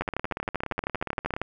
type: two click trains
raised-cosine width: 0.5 ms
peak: -12 / -16 dBFS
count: 19 / 24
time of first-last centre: 0.01-1.416 / 0.02-1.365 s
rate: 12.8 / 17.1 Hz
effects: none